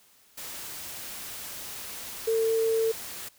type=tone in noise; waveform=sine; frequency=449.3 Hz; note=A4; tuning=36 cents sharp; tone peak=-22 dBFS; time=2.27-2.92 s; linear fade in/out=10 ms; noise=white; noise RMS=-39 dBFS; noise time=0.37-3.29 s; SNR=+14 dB; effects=white hiss -60 dBFS RMS until 3.38 s